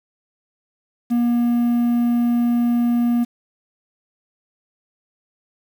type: tone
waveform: triangle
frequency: 238.6 Hz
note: A#3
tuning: 41 cents sharp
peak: -13 dBFS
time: 1.1-3.25 s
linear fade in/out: 20 ms
effects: 7-bit